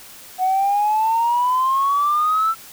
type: exponential sweep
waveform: sine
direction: up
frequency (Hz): 735 to 1341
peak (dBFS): -14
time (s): 0.38-2.55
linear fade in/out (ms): 50
effects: tanh soft clip ceiling -11 dBFS + white hiss -41 dBFS RMS until 2.72 s